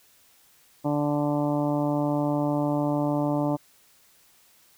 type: harmonic tone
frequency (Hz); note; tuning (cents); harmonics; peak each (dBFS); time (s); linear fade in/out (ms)
146.6; D3; -3; 1 / 2 / 3 / 4 / 5 / 6 / 7 / 8; -29 / -25 / -39 / -29 / -35 / -34 / -39 / -44; 0.84-3.57; 20
effects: white hiss -59 dBFS RMS until 4.77 s